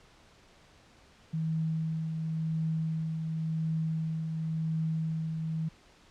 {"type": "tone with tremolo", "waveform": "sine", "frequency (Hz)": 160, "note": "D#3", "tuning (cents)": 49, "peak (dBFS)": -27, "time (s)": [1.33, 5.69], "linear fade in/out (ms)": 10, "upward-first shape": "triangle", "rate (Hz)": 0.93, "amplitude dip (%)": 40, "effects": ["pink hiss -59 dBFS RMS until 6.1 s", "low-pass 6000 Hz 12 dB/octave"]}